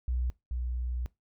sine tone pair in turn, 61.74 / 61.24 Hz, B1 / B1, 0 / -14 cents, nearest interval unison, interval 14 cents, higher first, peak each -27 / -30 dBFS, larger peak first, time 0.08-0.3 / 0.51-1.06 s, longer second, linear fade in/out 0 ms, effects noise-tail reverb RT60 0.2 s tail -21 dB re dry

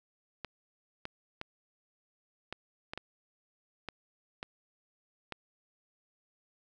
clicks, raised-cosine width 0.3 ms, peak -22 dBFS, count 9, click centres 0.447 / 1.054 / 1.414 / 2.526 / 2.935 / 2.976 / 3.887 / 4.429 / 5.323 s, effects none

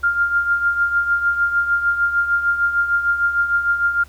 sine tone with tremolo, 1400 Hz, F6, 4 cents sharp, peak -12 dBFS, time 0.03-4.04 s, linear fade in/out 10 ms, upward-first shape triangle, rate 6.6 Hz, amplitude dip 70%, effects added 71 Hz sine -41 dBFS peak until 4.08 s + pink hiss -50 dBFS RMS until 4.08 s

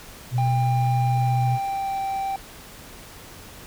sine tone, 123.47 Hz, B2, in tune, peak -19 dBFS, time 0.31-1.59 s, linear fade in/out 50 ms
triangle tone with pitch glide, 797 to 780.6 Hz, G5 to G5, +28 to -8 cents, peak -22 dBFS, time 0.38-2.36 s, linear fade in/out 2 ms, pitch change -36 cents, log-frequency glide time 1.03-2.01 s
effects pink hiss -43 dBFS RMS until 3.66 s

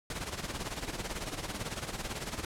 pink noise with tremolo, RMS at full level -35 dBFS, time 0.1-2.45 s, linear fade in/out 2 ms, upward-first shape sine, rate 18 Hz, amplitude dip 70%, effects low-pass 10000 Hz 12 dB/octave

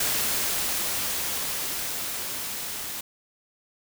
white noise with level ramp, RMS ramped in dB -25 to -34 dBFS, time 0-3.01 s, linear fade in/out 5 ms, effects none

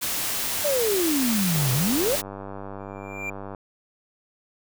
white noise, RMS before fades -27 dBFS, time 0.01-2.22 s, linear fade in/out 20 ms
sine exponential two-way sweep, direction down then up, 610 to 123.47 to 610 Hz, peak -21 dBFS, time 0.64-2.16 s, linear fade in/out 10 ms, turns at 1.73 s
click train, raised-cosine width 1 ms, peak -22 dBFS, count 198, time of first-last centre 1.55-3.548 s, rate 98.6 Hz
triangle tone with exponential growth, 2373 Hz, D7, 17 cents sharp, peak -25 dBFS, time 2.79-3.3 s, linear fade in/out 5 ms, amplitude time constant 110 ms
effects none

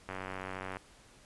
click train, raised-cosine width 0.5 ms, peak -24 dBFS, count 65, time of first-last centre 0.09-0.769 s, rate 94.2 Hz, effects pink hiss -59 dBFS RMS until 1.25 s + resampled to 24000 Hz

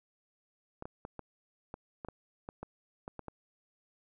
clicks, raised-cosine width 1 ms, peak -27 dBFS, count 12, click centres 0.824 / 0.855 / 1.051 / 1.193 / 1.741 / 2.048 / 2.086 / 2.489 / 2.63 / 3.079 / 3.193 / 3.283 s, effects none

